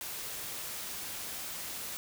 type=noise; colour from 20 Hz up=white; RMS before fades=-40 dBFS; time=0.01-1.97 s; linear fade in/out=0 ms; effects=none